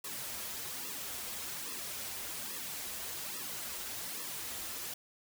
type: noise with flanger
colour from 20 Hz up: white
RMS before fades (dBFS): -41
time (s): 0.04-4.94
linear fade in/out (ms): 5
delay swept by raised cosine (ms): 1.3 to 7.1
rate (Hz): 1.2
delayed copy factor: -1
effects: none